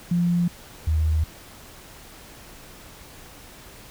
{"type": "tone pair in turn", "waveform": "sine", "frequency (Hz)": [173.9, 78.5], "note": ["F3", "D#2"], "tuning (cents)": [-7, 16], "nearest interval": "octave + major second", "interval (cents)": 1377, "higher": "first", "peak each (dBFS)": -18, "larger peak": "neither", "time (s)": [[0.11, 0.48], [0.87, 1.24]], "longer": "neither", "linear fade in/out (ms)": 5, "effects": ["pink hiss -45 dBFS RMS until 3.9 s"]}